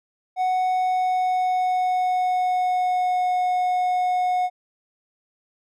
triangle tone with pitch glide, 740 to 728.5 Hz, F#5 to F#5, 0 to -27 cents, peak -17 dBFS, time 0.36-4.5 s, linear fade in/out 50 ms, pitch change -27 cents, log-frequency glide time 0.7-3.32 s, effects none

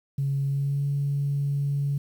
sine tone with pitch glide, 138.59 to 141.58 Hz, C#3 to C#3, 0 to +37 cents, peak -22 dBFS, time 0.18-1.98 s, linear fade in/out 5 ms, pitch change +37 cents, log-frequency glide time 0.47-0.84 s, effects tanh soft clip ceiling -18 dBFS + 9-bit

